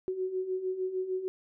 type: beating tone pair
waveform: sine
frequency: 368.2 / 374.8 Hz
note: F#4 / F#4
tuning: -8 / +22 cents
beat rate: 6.6 Hz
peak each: -37 / -31 dBFS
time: 0.08-1.28 s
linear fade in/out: 0 ms
effects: none